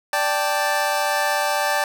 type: chord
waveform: 25% pulse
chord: D suspended fourth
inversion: none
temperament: equal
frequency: 587.3 / 784 / 880 Hz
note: D5 / G5 / A5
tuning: 0 / 0 / 0 cents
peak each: -20 dBFS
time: 0.13-1.84 s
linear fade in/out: 2 ms
effects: none